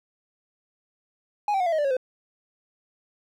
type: tone with pitch steps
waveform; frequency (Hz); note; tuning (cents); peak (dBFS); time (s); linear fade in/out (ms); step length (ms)
triangle; 830.6 / 775 / 723.1 / 674.7 / 629.5 / 587.3 / 548 / 511.3; G#5 / G5 / F#5 / E5 / D#5 / D5 / C#5 / C5; 0 / -20 / -40 / +40 / +20 / 0 / -20 / -40; -19; 1.48-1.968; 2; 61
effects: none

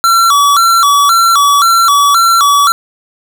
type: tone with vibrato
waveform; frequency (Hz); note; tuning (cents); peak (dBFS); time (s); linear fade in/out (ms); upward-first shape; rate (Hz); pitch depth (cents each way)
square; 1244.5; D#6; 0; -6; 0.04-2.72; 0; square; 1.9; 150
effects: none

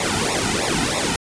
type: noise with flanger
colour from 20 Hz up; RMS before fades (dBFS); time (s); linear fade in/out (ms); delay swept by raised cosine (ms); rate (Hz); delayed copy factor
pink; -21; 0-1.16; 2; 0.64 to 1.84; 3.1; -1
effects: resampled to 22050 Hz

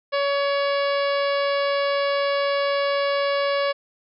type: harmonic tone with a mistuned harmonic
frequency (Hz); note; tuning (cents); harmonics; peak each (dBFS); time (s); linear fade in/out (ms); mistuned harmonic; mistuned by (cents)
563; C#5; +27; 1 / 2 / 3 / 4 / 5 / 6 / 7 / 8 / 9; -21 / -27 / -31 / -33 / -35 / -37 / -38 / -39 / -40; 0.12-3.73; 20; 7; +17
effects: none

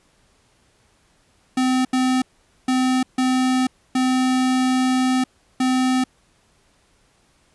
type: tone bursts at uneven times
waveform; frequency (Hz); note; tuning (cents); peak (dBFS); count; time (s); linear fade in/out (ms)
square; 256.9; C4; -32; -17; 6; 1.57-1.85 / 1.93-2.22 / 2.68-3.03 / 3.18-3.67 / 3.95-5.24 / 5.6-6.04; 5
effects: pink hiss -60 dBFS RMS until 7.54 s + resampled to 24000 Hz

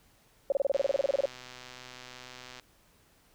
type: tone bursts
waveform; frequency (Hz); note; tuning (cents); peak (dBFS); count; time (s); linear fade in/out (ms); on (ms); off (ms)
sine; 554.4; C#5; 0; -22; 16; 0.5-1.256; 2; 21; 28
type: click train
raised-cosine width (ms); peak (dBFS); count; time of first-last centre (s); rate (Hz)
0.2; -28; 235; 0.74-2.597; 126
effects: pink hiss -64 dBFS RMS until 3.34 s

